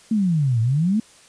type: exponential two-way sweep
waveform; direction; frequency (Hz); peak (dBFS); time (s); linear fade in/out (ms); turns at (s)
sine; down then up; 229.5 to 109.6 to 229.5; -16; 0.11-1; 5; 0.61
effects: white hiss -50 dBFS RMS until 1.28 s + resampled to 22050 Hz